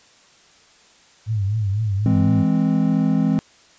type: tone with vibrato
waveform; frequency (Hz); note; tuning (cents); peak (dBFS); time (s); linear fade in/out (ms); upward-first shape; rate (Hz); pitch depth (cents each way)
sine; 103.83; G#2; 0; -18; 1.26-2.45; 50; triangle; 4; 150
type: chord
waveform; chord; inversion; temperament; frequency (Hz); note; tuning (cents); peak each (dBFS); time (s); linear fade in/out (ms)
triangle; E augmented; none; equal; 164.81 / 207.7 / 261.6; E3 / G#3 / B#3; 0 / 0 / 0; -18; 2.06-3.39; 0
effects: white hiss -52 dBFS RMS until 3.78 s + resampled to 16000 Hz